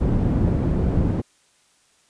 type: low-pass noise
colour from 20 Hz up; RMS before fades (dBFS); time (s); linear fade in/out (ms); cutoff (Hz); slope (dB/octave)
white; -20; 0-1.22; 20; 190; 12
effects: white hiss -60 dBFS RMS until 2.09 s + resampled to 22050 Hz